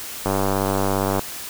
click train, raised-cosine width 1 ms, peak -7 dBFS, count 92, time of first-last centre 0.26-1.193 s, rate 97.5 Hz, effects white hiss -33 dBFS RMS until 1.49 s

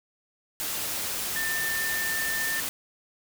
sine tone in noise, 1791 Hz, A6, 30 cents sharp, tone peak -28 dBFS, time 1.36-2.6 s, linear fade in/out 0 ms, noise white, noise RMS -31 dBFS, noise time 0.6-2.69 s, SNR 0 dB, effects none

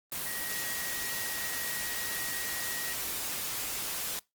sine tone in noise, 1899 Hz, A#6, 32 cents sharp, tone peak -40 dBFS, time 0.26-2.93 s, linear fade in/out 0 ms, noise white, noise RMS -35 dBFS, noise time 0.12-4.19 s, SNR -8 dB, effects noise-tail reverb RT60 0.2 s tail -23 dB re dry + Opus 24 kbps

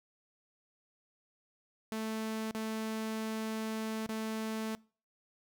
sawtooth tone with dropouts, 220 Hz, A3, in tune, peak -31 dBFS, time 1.92-4.75 s, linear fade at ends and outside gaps 0 ms, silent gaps 2.511-2.549 / 4.063-4.091 s, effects noise-tail reverb RT60 0.4 s tail -24 dB re dry

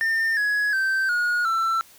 triangle tone with pitch steps, 1807 / 1676.3 / 1555 / 1442.5 / 1338.2 Hz, A6 / G#6 / G6 / F#6 / E6, +46 / +16 / -14 / -44 / +26 cents, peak -18 dBFS, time 0.01-1.81 s, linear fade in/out 0 ms, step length 360 ms, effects white hiss -51 dBFS RMS until 1.98 s

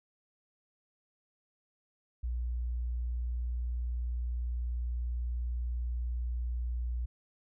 sine tone, 60.1 Hz, B1, 46 cents flat, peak -31 dBFS, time 2.23-7.06 s, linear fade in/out 10 ms, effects none

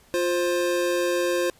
square tone pair together, 351.7 / 525 Hz, F4 / C5, +12 / +6 cents, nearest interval perfect fifth, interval 694 cents, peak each -25 dBFS, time 0.14-1.5 s, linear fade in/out 0 ms, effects pink hiss -56 dBFS RMS until 1.59 s + resampled to 32000 Hz

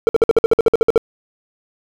triangle tone bursts, 454.1 Hz, A#4, 45 cents flat, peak -5 dBFS, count 13, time 0.07-0.978 s, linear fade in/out 0 ms, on 20 ms, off 54 ms, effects none

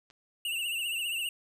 clicks, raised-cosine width 0.2 ms, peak -37 / -42 dBFS, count 2, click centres 0.102 / 0.109 s
square tone with vibrato, 2783 Hz, F7, 7 cents flat, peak -31 dBFS, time 0.45-1.29 s, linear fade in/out 2 ms, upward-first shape triangle, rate 15 Hz, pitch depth 100 cents each way
effects none

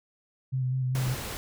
sine tone with vibrato, 129.1 Hz, C3, 23 cents flat, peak -25 dBFS, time 0.52-1.15 s, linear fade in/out 20 ms, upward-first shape square, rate 5 Hz, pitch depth 22 cents each way
pink noise, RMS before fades -36 dBFS, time 0.95-1.37 s, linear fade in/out 0 ms
effects none

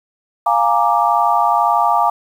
sine chord, Bb dominant seventh, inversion second, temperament equal, 698.5 / 830.6 / 932.3 / 1174.7 Hz, F5 / Ab5 / Bb5 / D6, 0 / 0 / 0 / 0 cents, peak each -17 dBFS, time 0.46-2.1 s, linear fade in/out 5 ms, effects 7-bit

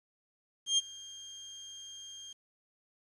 30% pulse tone with ADSR envelope, 3203 Hz, G7, 37 cents sharp, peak -20 dBFS, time 0.66-2.33 s, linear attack 120 ms, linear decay 25 ms, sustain -22 dB, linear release 6 ms, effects resampled to 24000 Hz + 10-bit

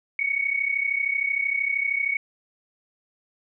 sine tone pair together, 2206 / 2239 Hz, C#7 / C#7, -9 / +17 cents, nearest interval unison, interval 26 cents, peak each -26 / -24 dBFS, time 0.19-2.17 s, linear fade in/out 2 ms, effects none

